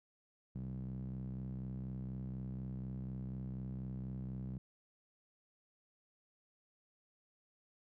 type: tone with band-pass filter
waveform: sawtooth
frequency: 64.1 Hz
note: C2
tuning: 35 cents flat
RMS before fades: -43 dBFS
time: 0.55-4.58 s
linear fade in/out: 0 ms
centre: 160 Hz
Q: 4.7
effects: none